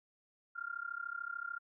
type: tone with amplitude modulation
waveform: sine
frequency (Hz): 1396.9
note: F6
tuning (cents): 0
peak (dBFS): -35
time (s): 0.55-1.59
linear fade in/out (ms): 20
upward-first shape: sine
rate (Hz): 33.5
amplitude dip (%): 95
effects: none